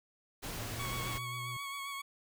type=noise; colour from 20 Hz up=pink; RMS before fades=-41 dBFS; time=0.42-1.19 s; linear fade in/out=20 ms
type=tone with pitch glide; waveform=triangle; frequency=111.1 to 121.86 Hz; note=A2 to B2; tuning=+17 to -23 cents; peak=-40 dBFS; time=0.58-1.57 s; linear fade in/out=5 ms; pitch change=+160 cents; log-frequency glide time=0.75-0.85 s
type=tone with vibrato; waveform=20% pulse; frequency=1112 Hz; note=C#6; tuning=5 cents sharp; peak=-34 dBFS; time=0.79-2.02 s; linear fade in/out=10 ms; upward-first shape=sine; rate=7.5 Hz; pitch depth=26 cents each way
effects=none